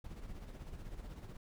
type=noise with tremolo; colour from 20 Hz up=brown; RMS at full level=-45 dBFS; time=0.04-1.37 s; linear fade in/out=5 ms; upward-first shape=sine; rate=16 Hz; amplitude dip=55%; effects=none